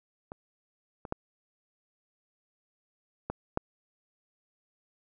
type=clicks; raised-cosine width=1 ms; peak=-26 / -26 / -16 / -18 / -13 dBFS; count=5; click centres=0.319 / 1.052 / 1.124 / 3.3 / 3.574 s; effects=none